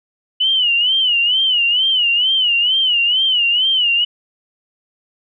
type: tone with vibrato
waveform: sine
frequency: 2960 Hz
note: F#7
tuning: in tune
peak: -12 dBFS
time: 0.4-4.05 s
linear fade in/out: 10 ms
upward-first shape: sine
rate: 2.2 Hz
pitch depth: 120 cents each way
effects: none